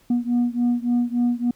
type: beating tone pair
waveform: sine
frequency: 240 / 243.5 Hz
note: B3 / B3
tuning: -49 / -24 cents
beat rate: 3.5 Hz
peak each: -19 / -20 dBFS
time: 0.1-1.51 s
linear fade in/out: 5 ms
effects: tanh soft clip ceiling -15 dBFS + pink hiss -58 dBFS RMS until 1.55 s